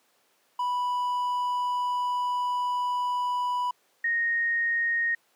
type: tone pair in turn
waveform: triangle / sine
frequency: 986 / 1861.3 Hz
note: B5 / A#6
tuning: -3 / -3 cents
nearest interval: major seventh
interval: 1100 cents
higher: second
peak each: -23 dBFS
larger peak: neither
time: 0.59-3.71 / 4.04-5.15 s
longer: first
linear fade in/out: 5 ms
effects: pink hiss -66 dBFS RMS until 5.35 s + high-pass 400 Hz 12 dB/octave